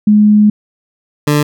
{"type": "tone pair in turn", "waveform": ["sine", "20% pulse"], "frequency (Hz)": [210, 147.87], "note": ["G#3", "D3"], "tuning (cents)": [19, 12], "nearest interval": "tritone", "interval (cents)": 607, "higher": "first", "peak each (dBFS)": -4, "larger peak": "neither", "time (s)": [[0.07, 0.5], [1.27, 1.43]], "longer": "first", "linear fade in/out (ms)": 5, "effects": []}